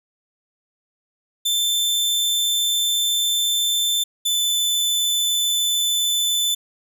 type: tone pair in turn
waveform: sawtooth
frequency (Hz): 3546 / 3513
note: A7 / A7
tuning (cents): +13 / -3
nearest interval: unison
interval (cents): 16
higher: first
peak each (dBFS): -15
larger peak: neither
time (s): 1.45-4.04 / 4.25-6.55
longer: first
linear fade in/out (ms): 10
effects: none